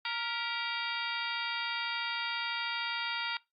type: harmonic tone with a mistuned harmonic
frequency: 466.2 Hz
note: A#4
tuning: in tune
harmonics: 2 / 3 / 4 / 5 / 6 / 7 / 8 / 9 / 10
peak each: -40 / -39 / -42 / -40 / -42 / -43 / -41 / -53 / -43 dBFS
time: 0.05-3.37 s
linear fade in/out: 2 ms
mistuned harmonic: 4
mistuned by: +71 cents
effects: noise-tail reverb RT60 0.2 s tail -22 dB re dry + Opus 48 kbps